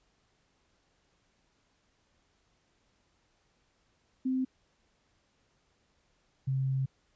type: tone pair in turn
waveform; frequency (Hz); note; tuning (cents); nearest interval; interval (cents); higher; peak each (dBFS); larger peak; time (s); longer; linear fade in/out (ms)
sine; 259.5 / 133.32; C4 / C3; -14 / +33; octave; 1153; first; -27; neither; 4.25-4.45 / 6.47-6.86; second; 10
effects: pink hiss -72 dBFS RMS until 7.15 s + resampled to 16000 Hz